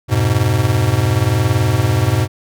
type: chord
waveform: square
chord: F diminished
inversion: none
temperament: just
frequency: 87.31 / 104.77 / 125.72 Hz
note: F2 / Ab2 / Cb3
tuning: 0 / +16 / +31 cents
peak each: -22 / -16 / -17 dBFS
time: 0.08-2.28 s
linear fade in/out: 50 ms
effects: none